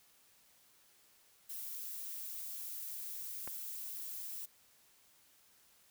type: noise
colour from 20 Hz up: violet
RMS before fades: -44 dBFS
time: 1.49-4.46 s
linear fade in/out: 10 ms
type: click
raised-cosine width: 0.5 ms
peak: -29 dBFS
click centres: 3.476 s
effects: white hiss -67 dBFS RMS until 5.9 s